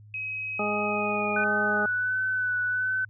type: tone with pitch glide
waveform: sine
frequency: 2542 to 2436 Hz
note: D#7 to D#7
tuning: +36 to -37 cents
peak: -30 dBFS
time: 0.14-1.44 s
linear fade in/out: 2 ms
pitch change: -73 cents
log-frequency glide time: 0.84-1.32 s
type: harmonic tone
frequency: 207.7 Hz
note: G#3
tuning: in tune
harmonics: 1 / 2 / 3 / 4 / 6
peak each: -32 / -32 / -32 / -32 / -32 dBFS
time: 0.59-1.86 s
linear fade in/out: 5 ms
type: tone with vibrato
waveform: sine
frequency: 1500 Hz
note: F#6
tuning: 23 cents sharp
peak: -24 dBFS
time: 1.36-3.05 s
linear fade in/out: 5 ms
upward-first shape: sine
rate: 1.4 Hz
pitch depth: 23 cents each way
effects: added 105 Hz sine -47 dBFS peak until 3.09 s